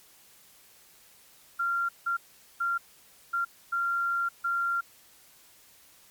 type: tone bursts at uneven times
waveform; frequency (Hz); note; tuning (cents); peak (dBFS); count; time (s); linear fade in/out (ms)
sine; 1383; F6; -17; -25; 6; 1.59-1.89 / 2.06-2.17 / 2.6-2.78 / 3.33-3.45 / 3.72-4.29 / 4.44-4.81; 10
effects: white hiss -57 dBFS RMS until 6.1 s + MP3 96 kbps